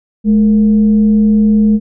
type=tone with frequency modulation; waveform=sine; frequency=212.6 Hz; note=G#3; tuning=41 cents sharp; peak=-6 dBFS; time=0.24-1.8 s; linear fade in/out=50 ms; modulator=250 Hz; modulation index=0.25; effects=none